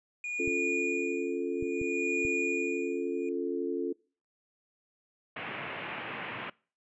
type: tone with tremolo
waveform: triangle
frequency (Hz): 2442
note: D#7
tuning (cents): -33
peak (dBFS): -27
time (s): 0.24-3.29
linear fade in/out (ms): 2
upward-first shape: sine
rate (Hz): 0.61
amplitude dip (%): 95
type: chord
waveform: sine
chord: Db augmented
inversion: none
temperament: equal with one note detuned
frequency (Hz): 276.4 / 349.2 / 440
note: Db4 / F4 / A4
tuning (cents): -5 / 0 / 0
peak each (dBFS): -35 / -33 / -34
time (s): 0.39-3.93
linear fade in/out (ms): 10
type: clicks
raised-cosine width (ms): 5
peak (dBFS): -28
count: 4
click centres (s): 0.477 / 1.626 / 1.815 / 2.251
type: band-pass noise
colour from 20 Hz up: white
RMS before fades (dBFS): -39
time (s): 5.36-6.5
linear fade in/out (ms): 5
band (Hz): 100 to 2800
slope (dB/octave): 48
effects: noise-tail reverb RT60 0.4 s tail -24 dB re dry + resampled to 22050 Hz